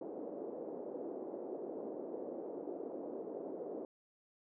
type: band-pass noise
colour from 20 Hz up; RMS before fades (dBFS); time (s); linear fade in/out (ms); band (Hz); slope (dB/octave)
pink; -44; 0.01-3.85; 2; 320 to 550; 24
effects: none